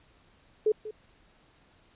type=tone with echo; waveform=sine; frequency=429.5 Hz; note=A4; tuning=42 cents flat; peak=-20 dBFS; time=0.66-0.72 s; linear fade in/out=5 ms; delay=190 ms; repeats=1; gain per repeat=-15 dB; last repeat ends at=0.91 s; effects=pink hiss -62 dBFS RMS until 1.95 s + resampled to 8000 Hz